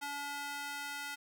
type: tone with high-pass filter sweep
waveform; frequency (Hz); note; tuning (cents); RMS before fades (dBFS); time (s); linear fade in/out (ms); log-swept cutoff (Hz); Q
square; 286.1; D4; -45; -41; 0.01-1.16; 20; 920 to 1400; 1.2
effects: none